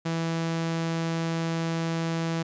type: tone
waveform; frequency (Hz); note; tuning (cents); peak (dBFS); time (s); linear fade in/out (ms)
sawtooth; 164.81; E3; 0; -22; 0.05-2.43; 10
effects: resampled to 16000 Hz